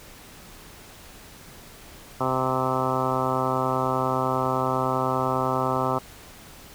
harmonic tone, 130 Hz, C3, 11 cents flat, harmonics 1 / 2 / 3 / 4 / 5 / 6 / 7 / 8 / 9 / 10, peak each -31 / -31 / -31 / -31 / -31 / -31 / -31 / -31 / -31 / -31 dBFS, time 2.2-5.99 s, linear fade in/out 10 ms, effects pink hiss -46 dBFS RMS until 6.74 s

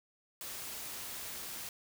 white noise, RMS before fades -43 dBFS, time 0.41-1.69 s, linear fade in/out 2 ms, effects none

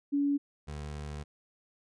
sine / 25% pulse tone pair in turn, 284.3 / 74.09 Hz, C#4 / D2, +44 / +16 cents, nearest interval octave + major seventh, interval 2328 cents, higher first, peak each -25 / -34 dBFS, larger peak first, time 0.12-0.38 / 0.67-1.24 s, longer second, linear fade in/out 20 ms, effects resampled to 22050 Hz

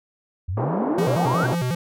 sine exponential sweep, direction up, 82.1 to 1607 Hz, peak -23 dBFS, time 0.48-1.47 s, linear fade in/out 10 ms
pink band-pass noise, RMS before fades -26 dBFS, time 0.57-1.55 s, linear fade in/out 5 ms, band 250 to 1000 Hz, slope 24 dB/octave
square tone with vibrato, 146.83 Hz, D3, in tune, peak -22 dBFS, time 0.98-1.75 s, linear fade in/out 5 ms, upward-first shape square, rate 5.5 Hz, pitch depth 270 cents each way
effects none

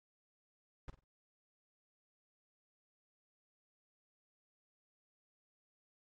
brown noise with echo, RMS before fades -44 dBFS, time 0.88-0.9 s, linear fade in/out 2 ms, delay 47 ms, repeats 3, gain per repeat -12 dB, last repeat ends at 1.041 s, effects low-pass 6000 Hz 12 dB/octave + AAC 48 kbps

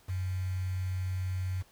sine tone with quantisation, 92.5 Hz, F#2, in tune, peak -30 dBFS, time 0.08-1.63 s, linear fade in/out 20 ms, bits 8, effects pink hiss -62 dBFS RMS until 1.71 s

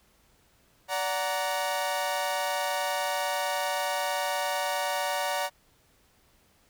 sawtooth chord, D augmented, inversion none, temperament equal with one note detuned, 578.9 / 740 / 932.3 Hz, D5 / F#5 / A#5, -25 / 0 / 0 cents, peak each -28 / -28 / -28 dBFS, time 0.88-5.5 s, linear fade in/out 50 ms, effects pink hiss -64 dBFS RMS until 6.69 s

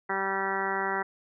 harmonic tone, 193.9 Hz, G3, 19 cents flat, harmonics 1 / 2 / 3 / 4 / 5 / 6 / 7 / 8 / 9 / 10, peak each -41 / -34 / -42 / -34 / -34 / -40 / -35 / -36 / -38 / -35 dBFS, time 0.09-1.03 s, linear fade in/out 10 ms, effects none

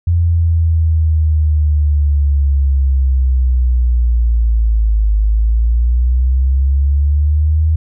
sine linear two-way sweep, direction down then up, 85.8 to 51.91 to 79.5 Hz, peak -9 dBFS, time 0.07-7.76 s, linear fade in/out 5 ms, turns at 5.17 s, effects none

